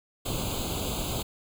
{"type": "noise with comb filter", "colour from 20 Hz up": "pink", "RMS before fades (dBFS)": -31, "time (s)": [0.25, 1.23], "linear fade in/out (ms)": 10, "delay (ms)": 0.27, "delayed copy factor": 1, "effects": []}